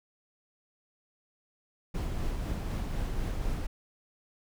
brown noise with tremolo, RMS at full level -31 dBFS, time 1.94-3.67 s, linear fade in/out 10 ms, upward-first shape sine, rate 4 Hz, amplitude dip 25%, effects none

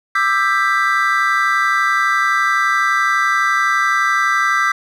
triangle chord, E minor seventh, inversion third, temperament just, 1186.7 / 1318.5 / 1582.2 / 1977.8 Hz, D6 / E6 / G6 / B6, +18 / 0 / +16 / +2 cents, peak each -17 dBFS, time 0.15-4.72 s, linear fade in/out 5 ms, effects none

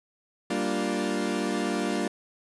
30% pulse chord, G minor seventh, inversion none, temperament equal, 196 / 233.1 / 293.7 / 349.2 Hz, G3 / Bb3 / D4 / F4, 0 / 0 / 0 / 0 cents, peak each -29 dBFS, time 0.5-2.08 s, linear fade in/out 5 ms, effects resampled to 24000 Hz

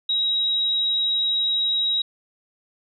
sine tone, 3828 Hz, A#7, 45 cents sharp, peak -19 dBFS, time 0.09-2.02 s, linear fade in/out 5 ms, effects none

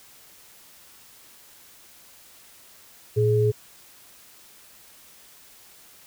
sine tone pair together, 114.16 / 421.4 Hz, A#2 / G#4, -36 / +25 cents, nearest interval octave + major seventh, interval 2261 cents, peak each -20 dBFS, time 3.16-3.52 s, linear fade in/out 20 ms, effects white hiss -51 dBFS RMS until 6.06 s

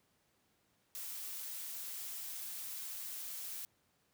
blue noise, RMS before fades -44 dBFS, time 0.95-3.65 s, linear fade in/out 0 ms, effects pink hiss -75 dBFS RMS until 4.13 s + high-pass 80 Hz 12 dB/octave

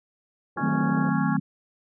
pink band-pass noise, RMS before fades -37 dBFS, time 0.56-1.1 s, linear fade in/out 5 ms, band 150 to 600 Hz, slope 24 dB/octave
harmonic tone, 277.2 Hz, C#4, in tune, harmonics 3 / 4 / 5 / 6, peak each -32 / -33 / -34 / -35 dBFS, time 0.57-1.37 s, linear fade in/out 5 ms
sine chord, D# diminished seventh, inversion none, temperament equal, 155.56 / 185 / 220 / 261.6 Hz, D#3 / F#3 / A3 / C4, 0 / 0 / 0 / 0 cents, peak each -27 dBFS, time 0.61-1.4 s, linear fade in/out 10 ms
effects none

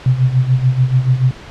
sine tone with tremolo, 128.3 Hz, C3, 34 cents flat, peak -7 dBFS, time 0.06-1.31 s, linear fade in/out 2 ms, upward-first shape sine, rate 6.9 Hz, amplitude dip 75%, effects pink hiss -35 dBFS RMS until 1.5 s + low-pass 4000 Hz 12 dB/octave

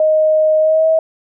sine tone with pitch glide, 623 to 641.6 Hz, D#5 to E5, +2 to -47 cents, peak -9 dBFS, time 0-0.99 s, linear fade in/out 2 ms, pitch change +51 cents, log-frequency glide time 0.59-0.88 s, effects none

